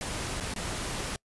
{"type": "noise with dropouts", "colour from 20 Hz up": "pink", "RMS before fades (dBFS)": -34, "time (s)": [0.01, 1.16], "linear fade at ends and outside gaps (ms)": 1, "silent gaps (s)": [[0.401, 0.407], [0.539, 0.561]], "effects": ["noise-tail reverb RT60 0.1 s tail -25 dB re dry", "resampled to 24000 Hz"]}